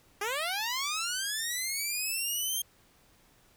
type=linear sweep; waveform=10% pulse; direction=up; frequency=390 to 3219 Hz; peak=-22 dBFS; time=0.21-2.62 s; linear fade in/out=5 ms; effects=pink hiss -63 dBFS RMS until 3.56 s